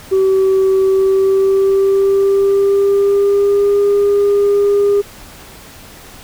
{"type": "tone with pitch glide", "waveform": "sine", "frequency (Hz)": [383, 405.1], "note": ["G4", "G#4"], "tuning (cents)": [-40, -43], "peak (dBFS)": -7, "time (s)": [0.11, 5.02], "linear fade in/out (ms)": 20, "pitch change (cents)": 97, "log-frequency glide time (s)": [0.8, 3.78], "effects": ["tanh soft clip ceiling -7 dBFS", "pink hiss -37 dBFS RMS until 6.23 s"]}